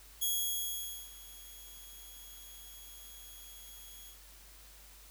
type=tone with ADSR envelope; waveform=5% pulse; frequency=3322 Hz; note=G#7; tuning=in tune; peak=-21 dBFS; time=0.21-4.19 s; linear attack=16 ms; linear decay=860 ms; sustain=-21 dB; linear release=110 ms; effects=added 50 Hz sine -57 dBFS peak until 5.1 s + white hiss -57 dBFS RMS until 5.1 s